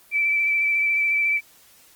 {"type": "tone with vibrato", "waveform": "sine", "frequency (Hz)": 2322, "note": "D7", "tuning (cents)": -20, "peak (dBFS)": -18, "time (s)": [0.11, 1.41], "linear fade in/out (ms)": 50, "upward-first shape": "sine", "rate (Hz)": 14, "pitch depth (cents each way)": 20, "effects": ["white hiss -53 dBFS RMS until 1.95 s", "Opus 24 kbps"]}